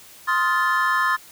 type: chord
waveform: triangle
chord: F dominant seventh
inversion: second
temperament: just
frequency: 1047.7 / 1257.2 / 1396.9 / 1746.1 Hz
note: C6 / Eb6 / F6 / A6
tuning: +2 / +18 / 0 / -14 cents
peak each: -20 / -23 / -26 / -20 dBFS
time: 0.27-1.17 s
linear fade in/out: 20 ms
effects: white hiss -46 dBFS RMS until 1.31 s